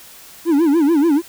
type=tone with vibrato; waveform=triangle; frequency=308.8 Hz; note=D#4; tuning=13 cents flat; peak=-9 dBFS; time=0.45-1.22 s; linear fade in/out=50 ms; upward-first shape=sine; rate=6.9 Hz; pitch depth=190 cents each way; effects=white hiss -41 dBFS RMS until 1.28 s